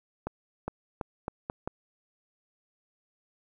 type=accelerating click train; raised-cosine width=1 ms; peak=-18 dBFS; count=6; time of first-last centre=0.27-1.675 s; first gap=410 ms; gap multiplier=0.81; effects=10-bit

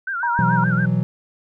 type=tone with vibrato; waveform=sine; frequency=1480 Hz; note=F#6; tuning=in tune; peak=-22 dBFS; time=0.07-0.86 s; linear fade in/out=5 ms; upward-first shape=sine; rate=7 Hz; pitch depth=140 cents each way
type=tone; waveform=sine; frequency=950 Hz; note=A#5; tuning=33 cents sharp; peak=-19 dBFS; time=0.23-0.64 s; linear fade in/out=2 ms
type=chord; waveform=triangle; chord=B suspended fourth; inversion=none; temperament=equal; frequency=123.47 / 164.81 / 185 Hz; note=B2 / E3 / F#3; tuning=0 / 0 / 0 cents; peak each=-19 dBFS; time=0.39-1.03 s; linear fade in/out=0 ms
effects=none

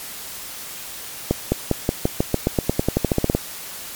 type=accelerating click train; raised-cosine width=2 ms; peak=-3 dBFS; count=19; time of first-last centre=1.31-3.35 s; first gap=210 ms; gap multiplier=0.92; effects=white hiss -34 dBFS RMS until 3.95 s + MP3 96 kbps

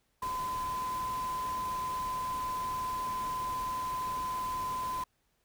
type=tone in noise; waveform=sine; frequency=1018 Hz; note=C6; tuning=48 cents flat; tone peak=-32 dBFS; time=0.22-5.04 s; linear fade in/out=5 ms; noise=pink; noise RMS=-45 dBFS; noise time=0.22-5.04 s; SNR=+10 dB; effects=pink hiss -75 dBFS RMS until 5.44 s

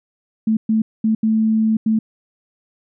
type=tone bursts at uneven times; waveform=sine; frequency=220 Hz; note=A3; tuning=in tune; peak=-13 dBFS; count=5; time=0.47-0.57 / 0.69-0.82 / 1.04-1.15 / 1.23-1.77 / 1.86-1.99 s; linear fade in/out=5 ms; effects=none

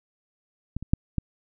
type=clicks; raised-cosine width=5 ms; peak=-17 / -23 / -6 / -12 dBFS; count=4; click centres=0.766 / 0.826 / 0.935 / 1.183 s; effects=none

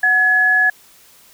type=tone pair together; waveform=sine; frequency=740 / 1697.1 Hz; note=F#5 / G#6; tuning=0 / +37 cents; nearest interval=octave + major second; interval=1437 cents; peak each=-22 / -11 dBFS; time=0.03-0.7 s; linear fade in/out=5 ms; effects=white hiss -48 dBFS RMS until 1.33 s

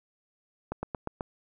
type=slowing click train; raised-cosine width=1 ms; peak=-18 dBFS; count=5; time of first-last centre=0.72-1.208 s; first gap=110 ms; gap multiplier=1.07; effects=none

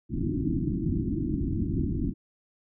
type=low-pass noise; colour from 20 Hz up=white; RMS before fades=-28 dBFS; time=0.09-2.14 s; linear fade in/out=50 ms; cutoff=340 Hz; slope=96 dB/octave; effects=none

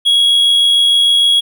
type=tone with amplitude modulation; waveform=triangle; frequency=3322 Hz; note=G#7; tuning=in tune; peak=-5 dBFS; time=0.05-1.41 s; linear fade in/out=20 ms; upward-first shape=sine; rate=86.5 Hz; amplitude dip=30%; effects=none

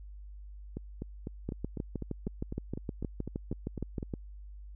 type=two click trains; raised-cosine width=3 ms; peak=-21 / -24 dBFS; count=18 / 14; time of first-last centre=1.49-4.138 / 0.77-4.028 s; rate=6.42 / 3.99 Hz; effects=added 50 Hz sine -44 dBFS peak until 4.75 s

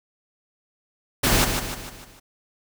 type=noise with echo; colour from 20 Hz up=pink; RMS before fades=-19 dBFS; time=1.23-1.45 s; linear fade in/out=10 ms; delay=150 ms; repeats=5; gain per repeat=-6 dB; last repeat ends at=2.2 s; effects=none

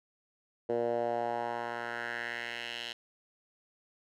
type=tone with band-pass filter sweep; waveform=10% pulse; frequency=118.4 Hz; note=A#2; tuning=27 cents sharp; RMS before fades=-35 dBFS; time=0.69-2.93 s; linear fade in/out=5 ms; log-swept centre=470 to 3300 Hz; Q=2.6; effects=none

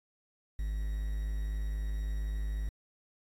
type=tone with quantisation; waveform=triangle; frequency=51.9 Hz; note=G#1; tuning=in tune; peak=-29 dBFS; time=0.59-2.69 s; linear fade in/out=0 ms; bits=9; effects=AAC 48 kbps

